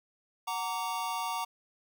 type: chord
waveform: square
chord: Gb augmented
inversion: none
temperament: just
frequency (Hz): 740 / 925 / 1156.2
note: Gb5 / Bb5 / D6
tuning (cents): 0 / -14 / -27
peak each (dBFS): -39 / -35 / -38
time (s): 0.47-1.45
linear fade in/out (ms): 10
effects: none